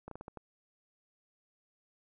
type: slowing click train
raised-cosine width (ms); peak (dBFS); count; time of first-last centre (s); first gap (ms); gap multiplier
1; -30; 6; 0.08-0.373; 33; 1.29
effects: none